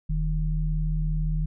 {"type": "tone pair together", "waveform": "sine", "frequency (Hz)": [41.2, 155.56], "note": ["E1", "D#3"], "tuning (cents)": [0, 0], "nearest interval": "octave + major seventh", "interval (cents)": 2300, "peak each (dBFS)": [-24, -27], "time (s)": [0.09, 1.46], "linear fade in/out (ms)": 10, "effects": []}